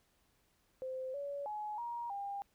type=tone with pitch steps; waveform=sine; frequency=519 / 567 / 844 / 946 / 801 Hz; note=C5 / C#5 / G#5 / A#5 / G5; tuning=-14 / +39 / +28 / +25 / +37 cents; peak=-38 dBFS; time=0.82-2.42 s; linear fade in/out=0 ms; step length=320 ms; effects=pink hiss -74 dBFS RMS until 2.54 s